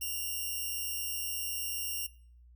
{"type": "tone pair together", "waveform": "5% pulse", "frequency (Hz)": [2779, 2900], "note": ["F7", "F#7"], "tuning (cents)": [-9, -35], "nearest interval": "minor second", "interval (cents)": 74, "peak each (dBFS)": [-25, -33], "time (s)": [0.01, 2.07], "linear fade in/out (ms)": 10, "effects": ["noise-tail reverb RT60 0.5 s tail -22 dB re dry", "added 60 Hz sine -54 dBFS peak until 2.55 s"]}